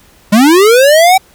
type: linear sweep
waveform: square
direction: up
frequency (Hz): 196.7 to 775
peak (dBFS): -4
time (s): 0.32-1.18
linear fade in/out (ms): 10
effects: pink hiss -45 dBFS RMS until 1.34 s